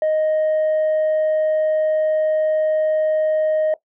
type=tone; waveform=sine; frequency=622.3 Hz; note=D#5; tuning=in tune; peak=-13 dBFS; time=0.02-3.74 s; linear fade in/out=2 ms; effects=noise-tail reverb RT60 0.1 s tail -18 dB re dry + tanh soft clip ceiling -14 dBFS